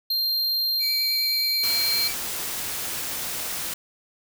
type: tone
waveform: square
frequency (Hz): 4186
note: C8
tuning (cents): 0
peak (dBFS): -22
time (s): 0.1-2.08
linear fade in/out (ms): 5
type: tone with vibrato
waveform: sawtooth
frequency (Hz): 2300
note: D7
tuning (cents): -37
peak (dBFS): -27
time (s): 0.79-2.15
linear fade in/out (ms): 50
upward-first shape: triangle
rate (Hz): 9.5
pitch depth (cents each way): 19
type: noise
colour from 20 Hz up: white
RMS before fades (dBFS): -30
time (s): 1.63-3.74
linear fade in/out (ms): 5
effects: none